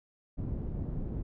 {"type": "low-pass noise", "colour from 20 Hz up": "pink", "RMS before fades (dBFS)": -35, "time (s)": [0.37, 1.23], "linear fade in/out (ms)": 20, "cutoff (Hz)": 270, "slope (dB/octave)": 12, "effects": []}